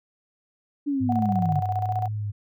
sine linear sweep, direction down, 293.7 to 137.2 Hz, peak -22 dBFS, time 0.86-1.61 s, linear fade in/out 20 ms
sine tone with vibrato, 103.83 Hz, G#2, in tune, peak -26 dBFS, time 1-2.32 s, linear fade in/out 20 ms, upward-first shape sine, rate 1.2 Hz, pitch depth 52 cents each way
sine tone with tremolo, 740 Hz, F#5, in tune, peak -23 dBFS, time 1.09-2.08 s, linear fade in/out 5 ms, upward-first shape square, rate 15 Hz, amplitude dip 60%
effects none

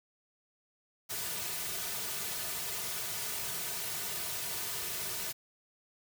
white noise with comb filter, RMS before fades -37 dBFS, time 1.09-5.33 s, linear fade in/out 20 ms, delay 3.7 ms, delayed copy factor -0.75, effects none

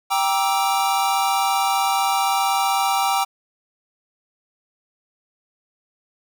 square chord, E half-diminished seventh, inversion first, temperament equal with one note detuned, 784 / 944.8 / 1174.7 / 1318.5 Hz, G5 / Bb5 / D6 / E6, 0 / +23 / 0 / 0 cents, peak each -21 / -25 / -27 / -27 dBFS, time 0.1-3.25 s, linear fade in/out 20 ms, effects none

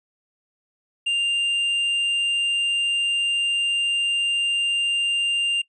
triangle tone with tanh clipping, 2794 Hz, F7, in tune, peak -20 dBFS, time 1.06-5.62 s, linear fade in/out 10 ms, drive 8 dB, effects noise-tail reverb RT60 0.1 s tail -23 dB re dry + resampled to 22050 Hz

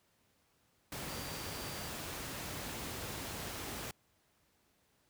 sine tone in noise, 4699 Hz, D8, in tune, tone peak -52 dBFS, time 1.09-1.88 s, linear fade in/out 2 ms, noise pink, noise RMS -42 dBFS, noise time 0.92-3.91 s, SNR -13 dB, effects pink hiss -73 dBFS RMS until 5.09 s + high-pass 60 Hz 12 dB/octave

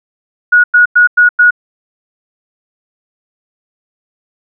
sine tone bursts, 1455 Hz, F#6, 29 cents flat, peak -3 dBFS, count 5, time 0.52-1.508 s, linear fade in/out 10 ms, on 120 ms, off 97 ms, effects none

